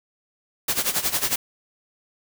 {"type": "noise with tremolo", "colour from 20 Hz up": "white", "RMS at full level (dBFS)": -21, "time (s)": [0.68, 1.36], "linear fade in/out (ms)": 5, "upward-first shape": "sine", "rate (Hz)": 11, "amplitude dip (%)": 80, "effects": []}